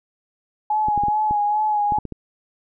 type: tone with vibrato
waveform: sine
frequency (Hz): 841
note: G#5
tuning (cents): +22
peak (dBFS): -17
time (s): 0.7-1.99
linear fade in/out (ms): 5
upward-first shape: sine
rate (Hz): 2.4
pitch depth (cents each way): 36
type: clicks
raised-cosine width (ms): 3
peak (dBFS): -17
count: 9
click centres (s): 0.885 / 0.977 / 1.036 / 1.084 / 1.31 / 1.922 / 1.985 / 2.053 / 2.123
effects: none